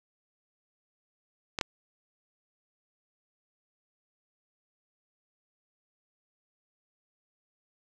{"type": "clicks", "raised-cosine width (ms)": 0.2, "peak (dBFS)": [-13, -9], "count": 2, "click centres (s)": [1.588, 1.612], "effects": []}